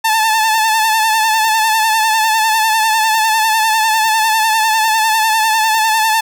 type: tone with vibrato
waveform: sawtooth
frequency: 881 Hz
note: A5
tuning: 2 cents sharp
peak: -7 dBFS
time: 0.04-6.21 s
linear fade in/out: 10 ms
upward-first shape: sine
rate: 10 Hz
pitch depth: 47 cents each way
effects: none